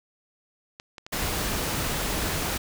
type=clicks; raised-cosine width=0.2 ms; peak=-23 dBFS; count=6; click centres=0.799 / 0.982 / 1.065 / 1.161 / 1.259 / 1.357 s
type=noise; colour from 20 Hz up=pink; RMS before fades=-28 dBFS; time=1.12-2.58 s; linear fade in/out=10 ms
effects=none